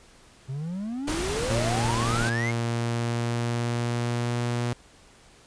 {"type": "exponential sweep", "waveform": "triangle", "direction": "up", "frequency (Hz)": [127.3, 2203], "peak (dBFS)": -27, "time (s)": [0.48, 2.52], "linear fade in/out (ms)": 20}
{"type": "noise", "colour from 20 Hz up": "pink", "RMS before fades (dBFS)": -30, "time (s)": [1.07, 2.3], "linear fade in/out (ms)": 10}
{"type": "tone with pitch glide", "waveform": "sawtooth", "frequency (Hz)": [116.6, 120.22], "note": ["A#2", "B2"], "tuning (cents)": [1, -46], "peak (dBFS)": -21, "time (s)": [1.5, 4.73], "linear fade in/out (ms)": 0, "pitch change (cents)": 53, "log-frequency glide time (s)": [2.32, 4.49]}
{"effects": ["pink hiss -54 dBFS RMS until 5.46 s", "resampled to 22050 Hz"]}